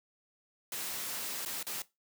white noise with dropouts, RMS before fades -38 dBFS, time 0.72-1.82 s, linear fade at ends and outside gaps 2 ms, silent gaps 1.451-1.459 / 1.629-1.667 s, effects noise-tail reverb RT60 0.2 s tail -18 dB re dry + high-pass 150 Hz 12 dB/octave

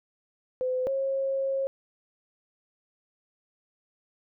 sine tone pair in turn, 510 / 540.7 Hz, C5 / C#5, -44 / -43 cents, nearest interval minor second, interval 101 cents, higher second, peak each -25 dBFS, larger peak neither, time 0.61-0.87 / 0.87-1.67 s, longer second, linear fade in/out 0 ms, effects none

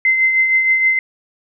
sine tone with tremolo, 2068 Hz, C7, 21 cents flat, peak -9 dBFS, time 0.05-0.99 s, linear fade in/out 2 ms, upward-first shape triangle, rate 6.4 Hz, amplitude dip 50%, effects none

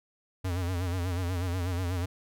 square tone with vibrato, 89.6 Hz, F2, 45 cents sharp, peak -29 dBFS, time 0.44-2.06 s, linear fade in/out 10 ms, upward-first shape sine, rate 8.2 Hz, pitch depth 84 cents each way, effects none

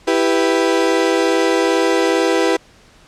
35% pulse chord, E minor, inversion none, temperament equal, 329.6 / 392 / 493.9 Hz, E4 / G4 / B4, 0 / 0 / 0 cents, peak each -16 dBFS, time 0.07-2.57 s, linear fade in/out 10 ms, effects pink hiss -48 dBFS RMS until 3.07 s + low-pass 7000 Hz 12 dB/octave

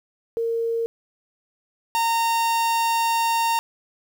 sine / 45% pulse tone pair in turn, 460 / 920 Hz, A#4 / A#5, -23 / -23 cents, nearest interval octave, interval 1200 cents, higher second, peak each -21 / -19 dBFS, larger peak second, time 0.37-0.86 / 1.95-3.59 s, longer second, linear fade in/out 0 ms, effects 9-bit

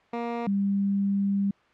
15% pulse / sine tone pair in turn, 235.5 / 198.64 Hz, A#3 / G3, +18 / +23 cents, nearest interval minor third, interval 295 cents, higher first, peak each -22 dBFS, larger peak neither, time 0.13-0.47 / 0.47-1.51 s, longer second, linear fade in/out 5 ms, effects white hiss -60 dBFS RMS until 1.73 s + low-pass 2000 Hz 12 dB/octave

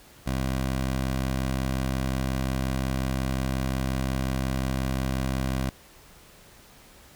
15% pulse tone, 65.6 Hz, C2, 5 cents sharp, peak -19 dBFS, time 0.26-5.7 s, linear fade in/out 10 ms, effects pink hiss -52 dBFS RMS until 7.15 s

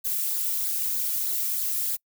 violet noise with flanger, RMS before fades -27 dBFS, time 0.04-1.97 s, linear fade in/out 20 ms, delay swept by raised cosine 0.33 to 1.93 ms, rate 3.2 Hz, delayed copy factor -0.65, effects noise-tail reverb RT60 0.1 s tail -26 dB re dry

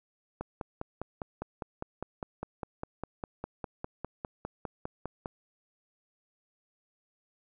click train, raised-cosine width 1 ms, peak -21 dBFS, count 25, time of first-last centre 0.41-5.258 s, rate 4.95 Hz, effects none

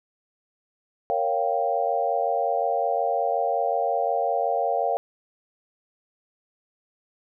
sine chord, G half-diminished seventh, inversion first, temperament equal, 466.2 / 554.4 / 698.5 / 784 Hz, Bb4 / Db5 / F5 / G5, 0 / 0 / 0 / 0 cents, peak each -29 / -27 / -25 / -27 dBFS, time 1.1-4.97 s, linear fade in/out 0 ms, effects none

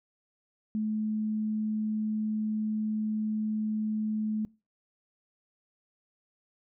sine tone, 215.4 Hz, A3, 37 cents flat, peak -27 dBFS, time 0.75-4.45 s, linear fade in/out 0 ms, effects noise-tail reverb RT60 0.3 s tail -24 dB re dry

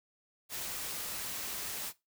white noise, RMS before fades -39 dBFS, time 0.49-1.93 s, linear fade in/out 50 ms, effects noise-tail reverb RT60 0.2 s tail -17 dB re dry

